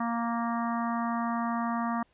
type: harmonic tone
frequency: 233.1 Hz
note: A#3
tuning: in tune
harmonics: 1 / 3 / 4 / 5 / 6 / 7 / 8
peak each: -30 / -35 / -36 / -34 / -45 / -46 / -44 dBFS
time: 0-2.03 s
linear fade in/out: 5 ms
effects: pink hiss -68 dBFS RMS until 2.13 s + resampled to 8000 Hz